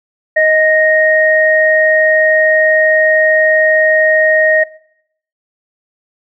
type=tone pair together; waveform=sine; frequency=625.9 / 1864.7 Hz; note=D#5 / A#6; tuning=+10 / 0 cents; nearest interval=octave + perfect fifth; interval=1890 cents; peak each=-10 dBFS; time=0.36-4.64 s; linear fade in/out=10 ms; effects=noise-tail reverb RT60 0.7 s tail -20 dB re dry